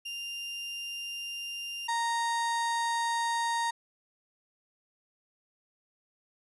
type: tone pair in turn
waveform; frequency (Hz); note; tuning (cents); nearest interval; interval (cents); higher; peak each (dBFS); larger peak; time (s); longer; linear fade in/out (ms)
35% pulse; 2794 / 930.4; F7 / A#5; 0 / -4; octave + perfect fifth; 1904; first; -34 / -26; second; 0.05-1.88 / 1.88-3.71; neither; 10
effects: resampled to 24000 Hz